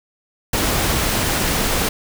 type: noise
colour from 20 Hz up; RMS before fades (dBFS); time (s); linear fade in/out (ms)
pink; -19; 0.53-1.89; 5
effects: none